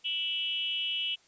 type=tone with frequency modulation; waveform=sine; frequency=2960 Hz; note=F#7; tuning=in tune; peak=-29 dBFS; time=0.04-1.16 s; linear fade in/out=20 ms; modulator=315 Hz; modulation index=0.87; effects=white hiss -63 dBFS RMS until 1.27 s + resampled to 16000 Hz